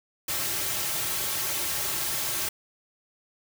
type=noise with comb filter; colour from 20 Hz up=white; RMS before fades=-29 dBFS; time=0.28-2.49 s; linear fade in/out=5 ms; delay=4.1 ms; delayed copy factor=-0.75; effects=none